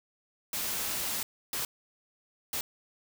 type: noise bursts at uneven times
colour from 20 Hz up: white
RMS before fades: -33 dBFS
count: 3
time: 0.53-1.23 / 1.53-1.65 / 2.53-2.61 s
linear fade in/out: 2 ms
effects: none